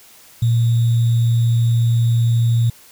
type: tone with sample-and-hold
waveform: sine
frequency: 116.54 Hz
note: A#2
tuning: in tune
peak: -12 dBFS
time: 0.42-2.7 s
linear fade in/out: 5 ms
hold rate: 3675 Hz
effects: white hiss -46 dBFS RMS until 2.91 s